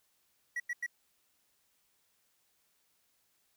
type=tone bursts; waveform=triangle; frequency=1931 Hz; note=B6; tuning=39 cents flat; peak=-31 dBFS; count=3; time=0.56-0.864 s; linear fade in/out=5 ms; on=40 ms; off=92 ms; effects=white hiss -74 dBFS RMS until 3.56 s